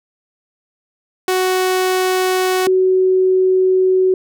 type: tone pair in turn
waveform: sawtooth / sine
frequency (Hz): 371.1 / 373.7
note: F#4 / F#4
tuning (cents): +5 / +17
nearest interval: unison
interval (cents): 12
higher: second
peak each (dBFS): -10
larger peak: neither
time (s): 1.28-2.67 / 2.67-4.14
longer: second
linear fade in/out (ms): 2
effects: none